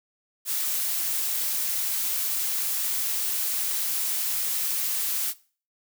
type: noise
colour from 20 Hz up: blue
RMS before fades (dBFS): -27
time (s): 0.45-5.34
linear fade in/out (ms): 50
effects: noise-tail reverb RT60 0.4 s tail -19 dB re dry